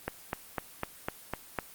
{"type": "click train", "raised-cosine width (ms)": 0.5, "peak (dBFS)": -15, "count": 7, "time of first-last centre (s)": [0.08, 1.588], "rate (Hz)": 3.98, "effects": ["white hiss -51 dBFS RMS until 1.74 s", "Opus 24 kbps"]}